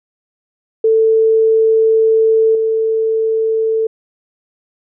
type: tone with level steps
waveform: sine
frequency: 444.2 Hz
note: A4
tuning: 16 cents sharp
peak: -8 / -12 dBFS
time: 0.84-3.87 s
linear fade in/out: 5 ms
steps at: 2.55 s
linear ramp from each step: 2 ms
effects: none